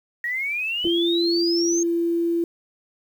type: exponential sweep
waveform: sine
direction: up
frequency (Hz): 1877 to 6510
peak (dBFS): -23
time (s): 0.24-1.83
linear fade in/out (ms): 2
type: clicks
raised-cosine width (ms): 2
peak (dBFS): -24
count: 2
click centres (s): 0.845 / 0.872
type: tone with pitch glide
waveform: sine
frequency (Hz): 340.6 to 338.6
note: F4 to E4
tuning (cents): -43 to +46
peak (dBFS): -19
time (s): 0.85-2.44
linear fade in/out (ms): 2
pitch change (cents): -11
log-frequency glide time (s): 1.08-2.16
effects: 8-bit